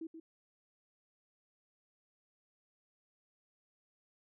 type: tone with echo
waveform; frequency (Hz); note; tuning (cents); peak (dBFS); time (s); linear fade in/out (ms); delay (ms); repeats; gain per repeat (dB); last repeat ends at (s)
sine; 324.8; E4; -26; -40; 0.01-0.07; 5; 130; 1; -7; 0.2
effects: none